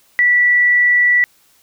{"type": "tone", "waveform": "sine", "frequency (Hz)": 1957, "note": "B6", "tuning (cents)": -16, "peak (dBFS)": -9, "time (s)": [0.19, 1.24], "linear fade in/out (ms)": 0, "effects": ["white hiss -54 dBFS RMS until 1.62 s"]}